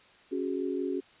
sine chord, C# suspended fourth, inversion none, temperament equal, 277.2 / 370 / 415.3 Hz, C#4 / F#4 / G#4, 0 / 0 / 0 cents, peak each -33 / -32 / -36 dBFS, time 0.31-1.01 s, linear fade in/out 20 ms, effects white hiss -58 dBFS RMS until 1.2 s + resampled to 8000 Hz

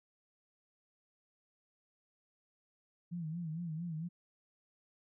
sine tone with vibrato, 164.81 Hz, E3, in tune, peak -37 dBFS, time 3.11-4.09 s, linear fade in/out 20 ms, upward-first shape sine, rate 4.4 Hz, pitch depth 110 cents each way, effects none

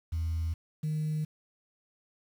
sine tone pair in turn, 81.7 / 154.23 Hz, E2 / D#3, -15 / -15 cents, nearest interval major seventh, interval 1100 cents, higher second, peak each -27 dBFS, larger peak neither, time 0.12-0.54 / 0.83-1.25 s, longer neither, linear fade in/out 10 ms, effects tanh soft clip ceiling -25 dBFS + 9-bit

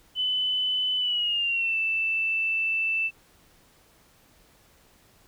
sine tone with pitch glide, 3012 to 2653 Hz, F#7 to E7, +30 to +10 cents, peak -23 dBFS, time 0.15-3.11 s, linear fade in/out 50 ms, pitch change -220 cents, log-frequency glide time 0.97-1.77 s, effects pink hiss -59 dBFS RMS until 5.27 s

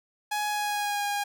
sawtooth tone with pitch glide, 837 to 816 Hz, G#5 to G#5, +13 to -31 cents, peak -23 dBFS, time 0.31-1.24 s, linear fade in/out 10 ms, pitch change -44 cents, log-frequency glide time 0.49-1.05 s, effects none

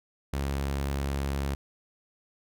sawtooth tone, 69.3 Hz, C#2, in tune, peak -24 dBFS, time 0.33-1.55 s, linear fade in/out 5 ms, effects none

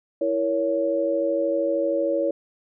sine chord, A# diminished, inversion second, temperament equal with one note detuned, 329.6 / 466.2 / 559.2 Hz, E4 / A#4 / C#5, 0 / 0 / +15 cents, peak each -26 / -28 / -22 dBFS, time 0.21-2.31 s, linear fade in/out 5 ms, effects none

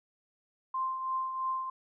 sine tone with tremolo, 1046.5 Hz, C6, in tune, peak -28 dBFS, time 0.74-1.7 s, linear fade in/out 5 ms, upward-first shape triangle, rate 3 Hz, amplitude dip 55%, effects none

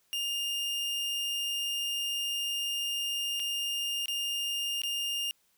40% pulse tone with dropouts, 2821 Hz, F7, 17 cents sharp, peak -29 dBFS, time 0.13-5.31 s, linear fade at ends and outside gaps 0 ms, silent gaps 3.396-3.4 / 4.058-4.082 / 4.818-4.835 s, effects white hiss -70 dBFS RMS until 5.57 s

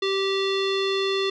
square tone with low-pass filter, 389.3 Hz, G4, 12 cents flat, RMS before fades -24 dBFS, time 0.02-1.3 s, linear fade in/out 5 ms, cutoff 3800 Hz, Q 5.3, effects none

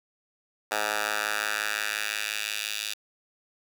10% pulse tone with high-pass filter sweep, 105.7 Hz, G#2, 31 cents sharp, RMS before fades -30 dBFS, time 0.71-2.94 s, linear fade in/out 10 ms, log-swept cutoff 900 to 3300 Hz, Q 1.5, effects 8-bit

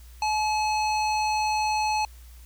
square tone with low-pass filter, 856 Hz, A5, 48 cents flat, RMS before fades -25 dBFS, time 0.22-2.05 s, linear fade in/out 2 ms, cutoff 5700 Hz, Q 1.3, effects added 60 Hz sine -44 dBFS peak until 2.45 s + white hiss -56 dBFS RMS until 2.45 s

